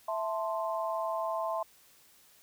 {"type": "chord", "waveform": "sine", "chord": "A minor", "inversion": "second", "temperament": "equal", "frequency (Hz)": [659.3, 880, 1046.5], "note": ["E5", "A5", "C6"], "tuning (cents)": [0, 0, 0], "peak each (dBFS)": [-33, -37, -35], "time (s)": [0.08, 1.63], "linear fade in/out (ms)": 5, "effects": ["white hiss -61 dBFS RMS until 2.42 s"]}